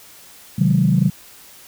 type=chord; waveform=sine; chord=Ab dominant seventh; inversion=first; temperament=equal; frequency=130.81 / 155.56 / 185 / 207.7 Hz; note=C3 / Eb3 / Gb3 / Ab3; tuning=0 / 0 / 0 / 0 cents; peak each=-18 / -17 / -16 / -22 dBFS; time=0.58-1.1 s; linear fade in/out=10 ms; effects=tanh soft clip ceiling -3 dBFS + white hiss -44 dBFS RMS until 1.67 s